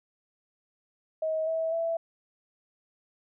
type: tone with pitch steps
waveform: sine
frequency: 634 / 648.4 / 663.2 Hz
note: D#5 / E5 / E5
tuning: +32 / -29 / +10 cents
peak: -26 dBFS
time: 1.22-1.97 s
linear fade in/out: 5 ms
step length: 250 ms
effects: none